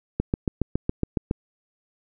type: click train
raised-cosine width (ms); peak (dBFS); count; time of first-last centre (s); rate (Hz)
3; -9; 9; 0.2-1.311; 7.2
effects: none